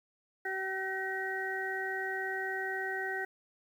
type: harmonic tone with a mistuned harmonic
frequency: 382.1 Hz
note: G4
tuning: 44 cents flat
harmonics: 1 / 2 / 4 / 5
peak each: -39 / -40 / -38 / -37 dBFS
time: 0.45-3.25 s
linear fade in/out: 5 ms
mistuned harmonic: 5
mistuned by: -17 cents
effects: 10-bit